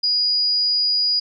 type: tone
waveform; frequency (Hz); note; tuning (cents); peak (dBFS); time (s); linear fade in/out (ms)
sine; 4899; D#8; -28; -16; 0.03-1.2; 10
effects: none